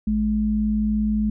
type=tone pair together; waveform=sine; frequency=56.15 / 213.1 Hz; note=A1 / G#3; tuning=+36 / +45 cents; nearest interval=octave + major seventh; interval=2309 cents; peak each=-26 / -19 dBFS; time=0.07-1.3 s; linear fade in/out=5 ms; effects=none